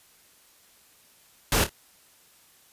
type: noise with echo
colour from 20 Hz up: pink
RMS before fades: -22 dBFS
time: 1.52-1.64 s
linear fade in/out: 2 ms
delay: 27 ms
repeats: 2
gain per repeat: -10 dB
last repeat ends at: 1.694 s
effects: white hiss -58 dBFS RMS until 2.72 s + resampled to 32000 Hz